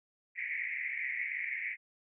pink band-pass noise, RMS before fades -37 dBFS, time 0.35-1.77 s, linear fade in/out 50 ms, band 1900 to 2300 Hz, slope 96 dB/octave, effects none

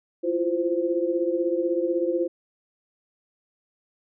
sine tone cluster, 336.5 / 352.6 / 519 Hz, E4 / F4 / C5, +36 / +17 / -14 cents, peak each -26 dBFS, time 0.23-2.28 s, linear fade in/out 20 ms, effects none

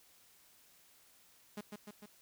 sawtooth tone with echo, 207.7 Hz, G#3, in tune, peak -37 dBFS, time 1.57-1.61 s, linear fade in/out 5 ms, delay 150 ms, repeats 3, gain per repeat -3 dB, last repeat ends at 2.06 s, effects white hiss -65 dBFS RMS until 2.21 s

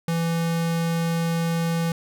square tone, 166.7 Hz, E3, 20 cents sharp, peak -22 dBFS, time 0.08-1.92 s, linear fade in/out 2 ms, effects none

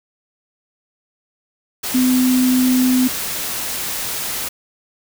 sine tone in noise, 254.3 Hz, C4, 49 cents flat, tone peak -12 dBFS, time 1.94-3.08 s, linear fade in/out 10 ms, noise white, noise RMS -24 dBFS, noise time 1.83-4.49 s, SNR +9 dB, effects none

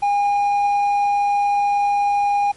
sine tone with hard clipping, 813 Hz, G#5, 37 cents flat, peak -16 dBFS, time 0.02-2.52 s, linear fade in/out 10 ms, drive 3 dB, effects pink hiss -48 dBFS RMS until 2.56 s + MP3 48 kbps

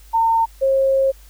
sine tone pair in turn, 909 / 538 Hz, A#5 / C5, -44 / +48 cents, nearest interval major sixth, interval 908 cents, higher first, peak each -13 dBFS, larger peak neither, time 0.13-0.46 / 0.61-1.12 s, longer second, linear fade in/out 20 ms, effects added 50 Hz sine -42 dBFS peak until 1.29 s + white hiss -51 dBFS RMS until 1.29 s

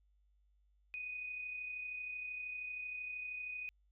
sine tone with amplitude modulation, 2489 Hz, D#7, in tune, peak -39 dBFS, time 0.94-3.69 s, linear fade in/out 0 ms, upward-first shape sine, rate 32.9 Hz, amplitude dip 40%, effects added 50 Hz sine -69 dBFS peak until 3.91 s

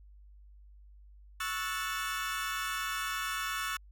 30% pulse chord, F# minor seventh, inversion second, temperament equal with one note detuned, 1108.7 / 1318.5 / 1467.2 / 1760 Hz, C#6 / E6 / F#6 / A6, 0 / 0 / -15 / 0 cents, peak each -37 / -35 / -36 / -37 dBFS, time 1.4-3.77 s, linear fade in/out 5 ms, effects added 50 Hz sine -52 dBFS peak until 3.91 s

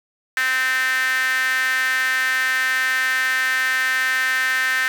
sawtooth tone with high-pass filter, 259.2 Hz, C4, 16 cents flat, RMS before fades -20 dBFS, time 0.37-4.88 s, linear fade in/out 0 ms, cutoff 1700 Hz, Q 8.8, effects 8-bit

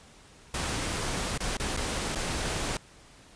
pink noise with dropouts, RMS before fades -31 dBFS, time 0.54-2.77 s, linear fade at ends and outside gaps 2 ms, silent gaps 1.377-1.404 / 1.57-1.598 / 1.766-1.773 / 2.15-2.156 s, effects pink hiss -54 dBFS RMS until 3.35 s + resampled to 22050 Hz

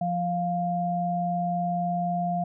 sine tone pair together, 175.25 / 701 Hz, F3 / F5, +6 / +6 cents, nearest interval 2 octaves, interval 2400 cents, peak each -28 / -26 dBFS, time 0.01-2.44 s, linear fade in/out 5 ms, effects none

